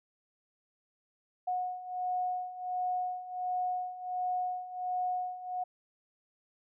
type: beating tone pair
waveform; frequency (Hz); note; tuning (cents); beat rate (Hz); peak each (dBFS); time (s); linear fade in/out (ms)
sine; 728 / 729.4; F#5 / F#5; -28 / -25; 1.4; -37 / -33; 1.47-5.64; 10
effects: none